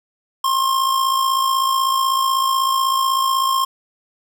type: tone with amplitude modulation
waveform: square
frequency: 1065 Hz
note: C6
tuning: 30 cents sharp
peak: -14 dBFS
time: 0.44-3.65 s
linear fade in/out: 5 ms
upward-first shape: sine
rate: 56.1 Hz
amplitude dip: 50%
effects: none